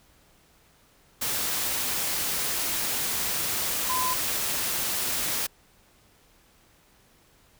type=tone in noise; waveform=sine; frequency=1017 Hz; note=C6; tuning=50 cents flat; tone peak=-26 dBFS; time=3.89-4.14 s; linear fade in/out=10 ms; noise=white; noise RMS=-28 dBFS; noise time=1.21-5.47 s; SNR=-1 dB; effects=pink hiss -60 dBFS RMS until 7.59 s